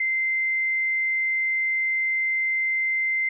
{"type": "tone", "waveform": "sine", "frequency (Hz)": 2080, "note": "C7", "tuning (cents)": -11, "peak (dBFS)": -21, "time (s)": [0, 3.29], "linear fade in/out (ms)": 5, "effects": []}